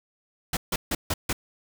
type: noise bursts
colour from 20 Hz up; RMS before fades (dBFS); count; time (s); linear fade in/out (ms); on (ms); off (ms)
pink; -26; 5; 0.53-1.33; 5; 40; 150
effects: none